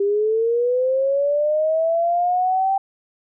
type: linear sweep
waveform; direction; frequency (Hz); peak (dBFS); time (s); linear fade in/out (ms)
sine; up; 395.4 to 784; -16; 0-2.78; 5
effects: none

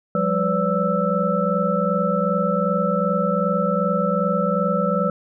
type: tone cluster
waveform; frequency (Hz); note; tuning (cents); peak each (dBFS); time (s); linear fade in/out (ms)
sine; 177 / 199.6 / 503 / 572 / 1318; F3 / G3 / B4 / D5 / E6; +23 / +32 / +32 / -46 / -1; -24; 0.15-5.1; 2
effects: none

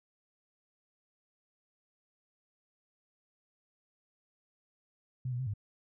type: tone with pitch steps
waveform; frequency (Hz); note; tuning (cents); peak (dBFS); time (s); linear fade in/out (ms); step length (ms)
sine; 127.6 / 122.3 / 130.8 / 103.4; C3 / B2 / C3 / G#2; -43 / -16 / 0 / -7; -32; 5.25-5.538; 5; 72
effects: none

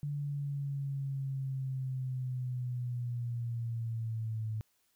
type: linear sweep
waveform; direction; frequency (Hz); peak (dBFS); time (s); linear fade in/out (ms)
sine; down; 145.5 to 108.7; -33; 0.03-4.61; 0
effects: white hiss -74 dBFS RMS until 4.95 s

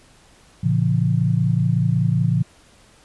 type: tone cluster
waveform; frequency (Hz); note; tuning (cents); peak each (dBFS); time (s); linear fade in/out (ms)
sine; 113.6 / 138.9 / 169.7; A#2 / C#3 / F3; -44 / +4 / -49; -20; 0.63-2.43; 10
effects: pink hiss -52 dBFS RMS until 3.04 s + resampled to 24000 Hz

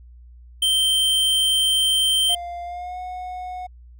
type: tone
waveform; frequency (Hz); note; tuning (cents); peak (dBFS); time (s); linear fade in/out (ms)
square; 3126; G7; -6; -17; 0.62-2.35; 5
type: tone with pitch glide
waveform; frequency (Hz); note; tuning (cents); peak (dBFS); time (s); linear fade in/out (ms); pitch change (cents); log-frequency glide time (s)
triangle; 698 to 730.6; F5 to F#5; -1 to -22; -27; 2.29-3.67; 10; +79; 2.64-2.99
effects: added 60 Hz sine -42 dBFS peak until 3.99 s

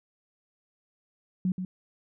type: tone with echo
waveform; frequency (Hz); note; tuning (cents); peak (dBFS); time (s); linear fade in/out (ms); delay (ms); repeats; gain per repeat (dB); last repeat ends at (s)
sine; 184.5; F#3; -5; -23; 1.45-1.52; 2; 130; 1; -7; 1.65
effects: none

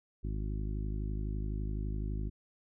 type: harmonic tone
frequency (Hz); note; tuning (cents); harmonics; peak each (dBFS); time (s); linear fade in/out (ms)
51.91; G#1; 0; 1 / 2 / 3 / 4 / 5 / 6 / 7; -34 / -40 / -44 / -46 / -48 / -50 / -51; 0.23-2.3; 20
effects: none

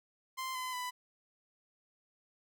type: tone with pitch steps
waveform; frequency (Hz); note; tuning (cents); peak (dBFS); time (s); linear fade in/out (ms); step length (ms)
sawtooth; 1043 / 1019.2 / 995.9; C6 / C6 / B5; -6 / -46 / +14; -33; 0.37-0.91; 20; 180
effects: none

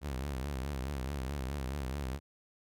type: tone with vibrato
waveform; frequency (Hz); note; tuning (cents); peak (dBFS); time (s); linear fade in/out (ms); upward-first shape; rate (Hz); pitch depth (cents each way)
sawtooth; 68; C#2; -33; -31; 0.01-2.2; 50; triangle; 4.7; 160
effects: none

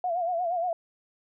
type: tone with vibrato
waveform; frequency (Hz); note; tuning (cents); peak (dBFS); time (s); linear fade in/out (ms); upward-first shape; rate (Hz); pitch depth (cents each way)
sine; 698.5; F5; 0; -25; 0.04-0.73; 2; sine; 8.5; 89
effects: none

